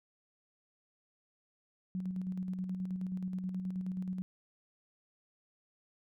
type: tone with tremolo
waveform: sine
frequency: 185 Hz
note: F#3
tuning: in tune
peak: -33 dBFS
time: 1.95-4.22 s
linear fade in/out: 0 ms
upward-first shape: square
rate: 9.4 Hz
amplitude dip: 40%
effects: none